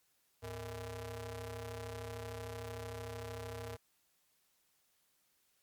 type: ring-modulated tone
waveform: sawtooth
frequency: 179.6 Hz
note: F3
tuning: 49 cents sharp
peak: -35 dBFS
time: 0.42-3.77 s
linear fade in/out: 20 ms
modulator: 286 Hz
effects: white hiss -75 dBFS RMS until 5.62 s + MP3 96 kbps